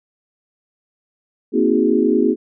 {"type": "tone cluster", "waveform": "sine", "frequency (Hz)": [232.9, 262.6, 317.9, 368.8, 414.2], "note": ["A#3", "C4", "D#4", "F#4", "G#4"], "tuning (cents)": [-1, 6, 37, -6, -5], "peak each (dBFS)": -19, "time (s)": [1.52, 2.36], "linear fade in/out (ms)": 50, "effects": []}